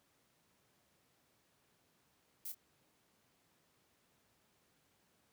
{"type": "noise with echo", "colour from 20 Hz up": "violet", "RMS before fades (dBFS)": -44, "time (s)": [2.45, 2.52], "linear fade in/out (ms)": 5, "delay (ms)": 27, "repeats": 1, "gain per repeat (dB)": -10, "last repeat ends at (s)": 2.547, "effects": ["pink hiss -74 dBFS RMS until 5.32 s", "high-pass 100 Hz 12 dB/octave"]}